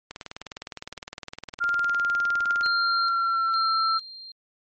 click train, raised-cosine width 0.2 ms, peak -18 dBFS, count 51, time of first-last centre 0.11-2.661 s, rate 19.6 Hz
sine tone with pitch glide, 1396.9 to 1332.3 Hz, F6 to E6, 0 to +18 cents, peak -21 dBFS, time 1.6-3.99 s, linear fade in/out 20 ms, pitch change -82 cents, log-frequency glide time 2.63-3.72 s
sine tone with tremolo, 4186 Hz, C8, in tune, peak -27 dBFS, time 2.63-4.32 s, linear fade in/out 5 ms, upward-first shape square, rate 1.1 Hz, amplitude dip 75%
effects MP3 32 kbps

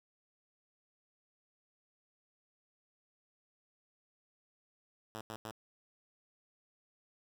5% pulse tone bursts, 109.5 Hz, A2, 8 cents flat, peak -31 dBFS, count 3, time 5.15-5.511 s, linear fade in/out 0 ms, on 59 ms, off 92 ms, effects none

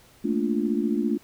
sine chord, Bb major seventh, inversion third, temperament just, 218.5 / 233.1 / 291.4 / 349.6 Hz, A3 / Bb3 / D4 / F4, -12 / 0 / -13 / +2 cents, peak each -26 / -28 / -27 / -29 dBFS, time 0.24-1.18 s, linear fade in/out 10 ms, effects pink hiss -55 dBFS RMS until 1.23 s

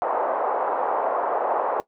pink band-pass noise, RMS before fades -24 dBFS, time 0.02-1.8 s, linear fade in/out 0 ms, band 530 to 1000 Hz, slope 24 dB/octave, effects noise-tail reverb RT60 0.1 s tail -17 dB re dry

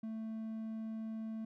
triangle tone, 221.4 Hz, A3, 11 cents sharp, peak -37 dBFS, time 0.03-1.45 s, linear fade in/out 5 ms, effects none

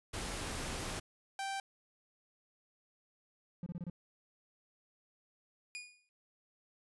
pink noise, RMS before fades -40 dBFS, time 0.13-1 s, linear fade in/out 10 ms
sawtooth tone, 782 Hz, G5, 4 cents flat, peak -33 dBFS, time 1.39-1.6 s, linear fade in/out 2 ms
triangle tone bursts, 173.9 Hz, F3, 7 cents flat, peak -36 dBFS, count 5, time 3.63-3.899 s, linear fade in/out 2 ms, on 33 ms, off 26 ms
sawtooth tone with exponential decay, 2450 Hz, D#7, 27 cents flat, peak -36 dBFS, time 5.75-6.09 s, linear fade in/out 0 ms, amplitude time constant 72 ms
effects resampled to 24000 Hz

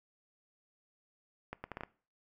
accelerating click train, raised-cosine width 0.5 ms, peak -25 dBFS, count 6, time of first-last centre 1.53-1.835 s, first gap 110 ms, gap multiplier 0.7, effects noise-tail reverb RT60 0.4 s tail -20 dB re dry

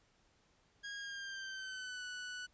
sawtooth tone with pitch glide, 1636 to 1483 Hz, G#6 to F#6, -26 to +4 cents, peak -39 dBFS, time 0.83-2.47 s, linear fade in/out 20 ms, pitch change -170 cents, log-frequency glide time 0.97-2.04 s, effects pink hiss -72 dBFS RMS until 2.53 s + resampled to 16000 Hz

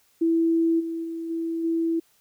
sine tone with level steps, 330 Hz, E4, 2 cents sharp, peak -18 / -27 / -29 / -25 / -21 dBFS, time 0.21-2 s, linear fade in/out 10 ms, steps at 0.79 / 1.03 / 1.29 / 1.63 s, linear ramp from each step 20 ms, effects white hiss -63 dBFS RMS until 2.2 s

